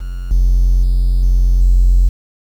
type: tone with level steps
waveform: triangle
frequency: 44.44 Hz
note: F1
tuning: 31 cents sharp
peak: -18 / -5 / -7 / -5 / -3 dBFS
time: 0-2.09 s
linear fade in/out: 10 ms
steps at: 0.31 / 0.83 / 1.23 / 1.61 s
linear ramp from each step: 2 ms
effects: tanh soft clip ceiling -3 dBFS + 7-bit